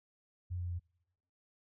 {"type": "tone with pitch steps", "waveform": "sine", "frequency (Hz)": [89.3, 88.33, 87.36], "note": ["F2", "F2", "F2"], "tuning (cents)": [39, 20, 1], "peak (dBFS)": -35, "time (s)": [0.5, 0.797], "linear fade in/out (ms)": 20, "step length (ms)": 99, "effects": ["noise-tail reverb RT60 1.0 s tail -26 dB re dry"]}